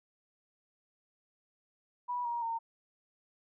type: tone with pitch steps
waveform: sine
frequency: 978 / 946.3 / 915.7 Hz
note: B5 / A#5 / A#5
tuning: -17 / +26 / -31 cents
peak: -32 dBFS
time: 2.08-2.59 s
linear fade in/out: 20 ms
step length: 170 ms
effects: none